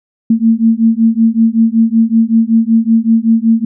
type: beating tone pair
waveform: sine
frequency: 223.7 / 229 Hz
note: A3 / A#3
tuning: +29 / -31 cents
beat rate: 5.3 Hz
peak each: -10 dBFS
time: 0.3-3.65 s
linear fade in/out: 5 ms
effects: none